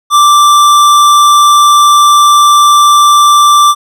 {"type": "tone with hard clipping", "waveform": "sine", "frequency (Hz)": 1174.7, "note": "D6", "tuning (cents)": 0, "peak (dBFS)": -4, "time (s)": [0.1, 3.75], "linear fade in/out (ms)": 50, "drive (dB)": 16, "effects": []}